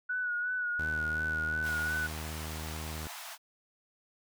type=tone with vibrato; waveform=sine; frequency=1469 Hz; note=F#6; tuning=13 cents flat; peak=-30 dBFS; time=0.09-2.07 s; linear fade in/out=10 ms; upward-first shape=sine; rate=2.8 Hz; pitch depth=37 cents each way
type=tone with pitch glide; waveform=sawtooth; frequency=77.78 to 78.41 Hz; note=D#2 to D#2; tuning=0 to +14 cents; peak=-34 dBFS; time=0.79-3.07 s; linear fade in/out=0 ms; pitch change=+14 cents; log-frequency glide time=0.93-1.17 s
type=high-pass noise; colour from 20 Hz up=pink; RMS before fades=-44 dBFS; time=1.62-3.38 s; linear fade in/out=50 ms; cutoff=650 Hz; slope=96 dB/octave
effects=none